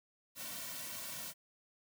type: noise with comb filter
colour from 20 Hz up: white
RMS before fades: -44 dBFS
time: 0.35-1.34 s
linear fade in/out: 50 ms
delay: 2.4 ms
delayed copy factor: -0.8
effects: none